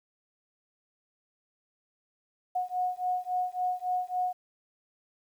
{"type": "beating tone pair", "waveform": "sine", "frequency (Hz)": [727, 730.6], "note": ["F#5", "F#5"], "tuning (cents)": [-31, -22], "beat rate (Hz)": 3.6, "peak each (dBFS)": -31, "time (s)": [2.55, 4.33], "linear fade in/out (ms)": 10, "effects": ["10-bit"]}